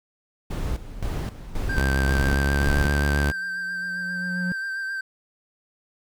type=noise with tremolo; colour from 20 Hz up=brown; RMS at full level=-26 dBFS; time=0.5-3 s; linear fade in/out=10 ms; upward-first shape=square; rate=1.9 Hz; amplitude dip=75%
type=tone with vibrato; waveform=triangle; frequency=1568 Hz; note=G6; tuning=in tune; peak=-25 dBFS; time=1.69-5.01 s; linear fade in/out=5 ms; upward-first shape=sine; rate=7.5 Hz; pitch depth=26 cents each way
type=tone with pitch glide; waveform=sawtooth; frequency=67.4 to 71.82 Hz; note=C#2 to D2; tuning=-48 to -38 cents; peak=-16 dBFS; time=1.76-3.32 s; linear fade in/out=20 ms; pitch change=+110 cents; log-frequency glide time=2.13-2.79 s
type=tone with exponential growth; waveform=triangle; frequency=180.3 Hz; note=F#3; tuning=45 cents flat; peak=-21 dBFS; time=3-4.52 s; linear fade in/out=0 ms; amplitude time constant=330 ms
effects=none